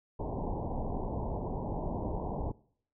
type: low-pass noise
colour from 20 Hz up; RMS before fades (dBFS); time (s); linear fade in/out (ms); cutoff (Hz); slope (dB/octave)
pink; -35; 0.19-2.52; 10; 980; 96
effects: noise-tail reverb RT60 0.6 s tail -22 dB re dry